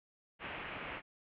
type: low-pass noise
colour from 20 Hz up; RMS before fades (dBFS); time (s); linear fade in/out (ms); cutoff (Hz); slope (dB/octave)
white; -44; 0.39-1.02; 50; 2800; 48
effects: none